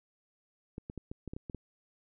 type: clicks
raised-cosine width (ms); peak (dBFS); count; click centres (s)
3; -27; 9; 0.781 / 0.899 / 0.977 / 1.115 / 1.277 / 1.335 / 1.365 / 1.498 / 1.547
effects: none